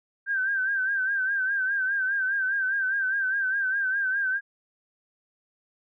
sine tone with vibrato, 1568 Hz, G6, in tune, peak -23 dBFS, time 0.26-4.41 s, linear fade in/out 50 ms, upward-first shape sine, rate 4.9 Hz, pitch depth 67 cents each way, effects none

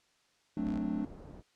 pink low-pass noise, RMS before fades -49 dBFS, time 0.56-1.43 s, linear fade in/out 50 ms, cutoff 620 Hz, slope 12 dB/octave
triangle chord, D dominant seventh, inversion first, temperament equal, 185 / 220 / 261.6 / 293.7 Hz, F#3 / A3 / C4 / D4, 0 / 0 / 0 / 0 cents, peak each -37 / -33 / -37 / -34 dBFS, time 0.57-1.05 s, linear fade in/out 2 ms
sawtooth tone, 56.4 Hz, A1, 44 cents sharp, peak -38 dBFS, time 0.66-0.79 s, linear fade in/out 10 ms
effects white hiss -70 dBFS RMS until 1.55 s + low-pass 6000 Hz 12 dB/octave

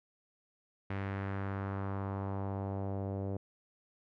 sawtooth tone with low-pass filter sweep, 98 Hz, G2, in tune, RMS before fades -37 dBFS, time 0.9-3.37 s, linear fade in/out 5 ms, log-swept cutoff 2100 to 540 Hz, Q 1.8, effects none

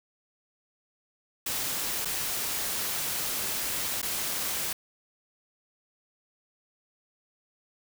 white noise with dropouts, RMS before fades -31 dBFS, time 1.46-4.73 s, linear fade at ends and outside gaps 5 ms, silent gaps 2.049-2.054 / 4.017-4.027 s, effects none

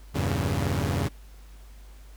sawtooth chord, E diminished seventh, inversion none, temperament equal with one note detuned, 82.41 / 98 / 116.54 / 139.23 Hz, E2 / G2 / Bb2 / Db3, 0 / 0 / 0 / +8 cents, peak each -25 / -25 / -29 / -26 dBFS, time 0.14-1.09 s, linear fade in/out 20 ms, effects added 50 Hz sine -44 dBFS peak until 2.16 s + pink hiss -57 dBFS RMS until 2.16 s

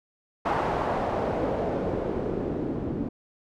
white noise with low-pass filter sweep, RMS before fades -28 dBFS, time 0.45-3.09 s, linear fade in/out 10 ms, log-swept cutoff 930 to 290 Hz, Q 1.6, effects none

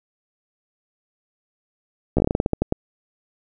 slowing click train, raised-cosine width 2 ms, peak -5 dBFS, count 13, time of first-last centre 2.17-2.724 s, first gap 14 ms, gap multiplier 1.2, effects none

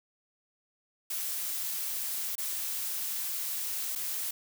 blue noise with dropouts, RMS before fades -34 dBFS, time 1.1-4.31 s, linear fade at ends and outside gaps 5 ms, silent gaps 2.355-2.38 / 3.953-3.957 s, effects none

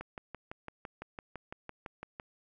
click train, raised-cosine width 0.5 ms, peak -26 dBFS, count 14, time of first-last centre 0.01-2.199 s, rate 5.94 Hz, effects none

